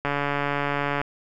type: click train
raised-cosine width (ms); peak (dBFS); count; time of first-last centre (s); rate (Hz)
0.5; -10; 139; 0.05-1.015; 143
effects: none